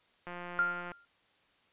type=click train; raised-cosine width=0.5 ms; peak=-28 dBFS; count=115; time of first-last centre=0.27-0.918 s; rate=176 Hz
type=tone with exponential decay; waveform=sine; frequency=1396.9 Hz; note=F6; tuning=in tune; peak=-23 dBFS; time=0.59-1.05 s; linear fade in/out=0 ms; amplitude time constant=100 ms
effects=white hiss -68 dBFS RMS until 1.72 s + resampled to 8000 Hz